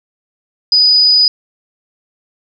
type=tone; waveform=sine; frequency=4964 Hz; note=D#8; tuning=5 cents flat; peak=-6 dBFS; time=0.72-1.28 s; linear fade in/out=2 ms; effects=none